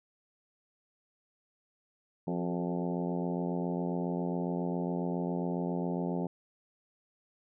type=harmonic tone with a mistuned harmonic; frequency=87.31 Hz; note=F2; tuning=in tune; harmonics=2 / 3 / 4 / 5 / 6 / 7 / 8 / 9 / 10; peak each=-33 / -37 / -39 / -41 / -43 / -44 / -45 / -46 / -47 dBFS; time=2.27-6.27 s; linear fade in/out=5 ms; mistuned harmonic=4; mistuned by=+49 cents; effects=none